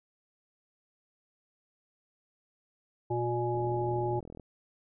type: harmonic tone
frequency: 119.7 Hz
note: A#2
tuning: 46 cents sharp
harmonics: 1 / 3 / 5 / 7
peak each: -33 / -31 / -39 / -34 dBFS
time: 3.1-4.2 s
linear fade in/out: 10 ms
type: click train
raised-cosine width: 2 ms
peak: -32 dBFS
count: 36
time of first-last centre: 3.55-4.397 s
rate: 41.3 Hz
effects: none